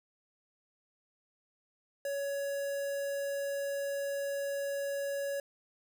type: tone with notch filter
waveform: square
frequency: 560 Hz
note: C#5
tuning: 18 cents sharp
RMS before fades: -35 dBFS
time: 2.05-5.4 s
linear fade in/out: 2 ms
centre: 3400 Hz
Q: 1.1
effects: none